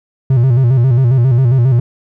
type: tone with vibrato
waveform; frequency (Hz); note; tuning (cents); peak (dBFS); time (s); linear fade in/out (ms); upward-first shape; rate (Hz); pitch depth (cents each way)
triangle; 125.6; B2; +30; -5; 0.3-1.8; 5; square; 7.4; 100
effects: none